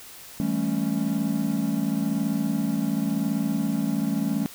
triangle chord, A dominant seventh, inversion second, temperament equal with one note detuned, 164.81 / 199.08 / 220 / 277.2 Hz, E3 / G3 / A3 / C#4, 0 / +27 / 0 / 0 cents, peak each -29 / -26 / -25 / -26 dBFS, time 0.4-4.46 s, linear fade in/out 0 ms, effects white hiss -44 dBFS RMS until 4.54 s

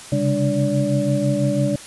sine tone cluster, 132.8 / 138.8 / 201 / 292.9 / 575 Hz, C3 / C#3 / G3 / D4 / D5, +26 / +3 / +44 / -5 / -37 cents, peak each -23 dBFS, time 0.12-1.76 s, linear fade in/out 5 ms, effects white hiss -38 dBFS RMS until 1.86 s + resampled to 24000 Hz

